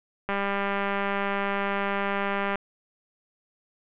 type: click train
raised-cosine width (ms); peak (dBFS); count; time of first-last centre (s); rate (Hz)
0.5; -13; 452; 0.29-2.556; 199
effects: resampled to 8000 Hz + 9-bit